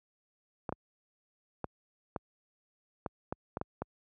clicks, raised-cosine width 1 ms, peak -20 dBFS, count 9, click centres 0.692 / 0.725 / 1.643 / 2.162 / 3.062 / 3.325 / 3.571 / 3.614 / 3.82 s, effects high-pass 60 Hz 12 dB/octave

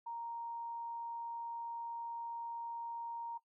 sine tone, 932.3 Hz, A#5, in tune, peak -40 dBFS, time 0.06-3.38 s, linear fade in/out 10 ms, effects noise-tail reverb RT60 0.1 s tail -17 dB re dry

